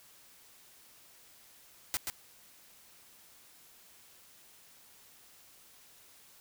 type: noise with echo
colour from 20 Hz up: white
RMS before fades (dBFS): -32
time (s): 1.94-1.97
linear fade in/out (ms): 0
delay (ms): 130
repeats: 1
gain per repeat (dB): -4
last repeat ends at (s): 2.1
effects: white hiss -59 dBFS RMS until 6.4 s